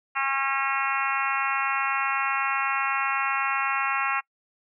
harmonic tone, 272 Hz, C#4, 33 cents flat, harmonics 3 / 4 / 5 / 6 / 7 / 8 / 9 / 10, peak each -32 / -29 / -29 / -34 / -33 / -33 / -33 / -33 dBFS, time 0.15-4.21 s, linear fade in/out 20 ms, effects noise-tail reverb RT60 0.1 s tail -25 dB re dry

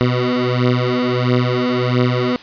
15% pulse beating tone pair, 123.5 / 125 Hz, B2 / B2, 0 / +21 cents, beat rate 1.5 Hz, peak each -11 dBFS, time 0.01-2.36 s, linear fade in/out 0 ms, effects white hiss -38 dBFS RMS until 2.42 s + resampled to 11025 Hz

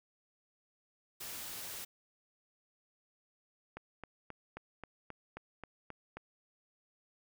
white noise, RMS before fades -44 dBFS, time 1.2-1.85 s, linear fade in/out 10 ms
click train, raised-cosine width 0.5 ms, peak -29 dBFS, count 10, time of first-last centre 3.77-6.17 s, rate 3.75 Hz
effects none

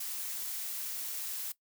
blue noise, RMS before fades -38 dBFS, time 0-1.52 s, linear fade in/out 5 ms, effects noise-tail reverb RT60 0.1 s tail -18 dB re dry

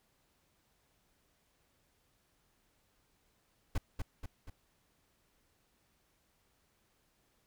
brown noise with echo, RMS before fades -30 dBFS, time 3.75-3.78 s, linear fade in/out 5 ms, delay 240 ms, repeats 3, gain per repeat -5 dB, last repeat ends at 4.5 s, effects pink hiss -74 dBFS RMS until 7.46 s

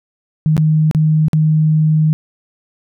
sine tone with dropouts, 155.56 Hz, D#3, in tune, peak -9 dBFS, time 0.46-2.13 s, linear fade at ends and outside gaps 0 ms, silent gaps 0.567-0.578 / 0.912-0.948 / 1.283-1.332 s, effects none

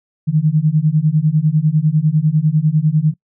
sine beating tone pair, 149.5 / 159.5 Hz, D3 / D#3, +31 / +43 cents, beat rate 10 Hz, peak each -14 dBFS, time 0.27-3.14 s, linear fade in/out 20 ms, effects noise-tail reverb RT60 0.1 s tail -23 dB re dry

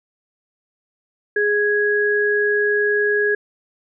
sine tone pair together, 415.3 / 1661.2 Hz, G#4 / G#6, 0 / 0 cents, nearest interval 2 octaves, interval 2400 cents, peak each -18 dBFS, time 1.36-3.35 s, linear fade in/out 5 ms, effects none

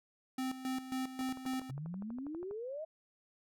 square tone with tremolo, 260 Hz, C4, 11 cents flat, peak -35 dBFS, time 0.38-1.71 s, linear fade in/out 5 ms, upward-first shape square, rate 3.7 Hz, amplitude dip 70%
click train, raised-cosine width 1 ms, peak -37 dBFS, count 17, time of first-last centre 1.21-2.511 s, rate 12.3 Hz
sine exponential sweep, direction up, 127.4 to 653 Hz, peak -39 dBFS, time 1.69-2.85 s, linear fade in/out 10 ms
effects none

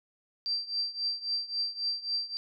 sine tone with tremolo, 4699 Hz, D8, in tune, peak -26 dBFS, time 0.46-2.37 s, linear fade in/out 0 ms, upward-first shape triangle, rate 3.7 Hz, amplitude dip 90%, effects none

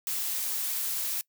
blue noise, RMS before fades -31 dBFS, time 0.07-1.21 s, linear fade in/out 0 ms, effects noise-tail reverb RT60 0.1 s tail -23 dB re dry

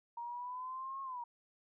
sine exponential two-way sweep, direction up then down, 937 to 1090 to 937 Hz, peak -40 dBFS, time 0.17-1.24 s, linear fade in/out 5 ms, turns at 1.02 s, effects none

